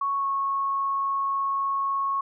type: tone with pitch glide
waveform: sine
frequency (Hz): 1108.7 to 1099.1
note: C#6 to C#6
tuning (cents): 0 to -15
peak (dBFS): -23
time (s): 0.01-2.21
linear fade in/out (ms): 5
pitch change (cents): -15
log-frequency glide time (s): 0.17-0.26
effects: none